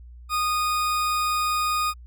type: tone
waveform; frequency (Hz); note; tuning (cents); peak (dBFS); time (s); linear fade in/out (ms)
40% pulse; 1235; D#6; -13; -21; 0.29-1.94; 50
effects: added 60 Hz sine -41 dBFS peak until 2.06 s